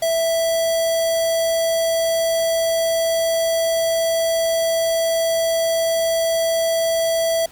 square tone with notch filter, 659.3 Hz, E5, in tune, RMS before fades -19 dBFS, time 0.02-7.46 s, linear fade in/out 5 ms, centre 1500 Hz, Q 0.69, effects pink hiss -46 dBFS RMS until 7.51 s + Opus 48 kbps

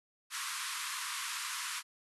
pink band-pass noise, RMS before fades -39 dBFS, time 0.3-1.83 s, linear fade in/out 50 ms, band 980 to 12000 Hz, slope 96 dB/octave, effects none

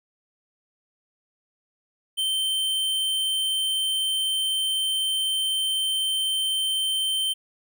square tone, 3108 Hz, G7, 16 cents flat, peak -23 dBFS, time 2.17-7.34 s, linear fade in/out 20 ms, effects none

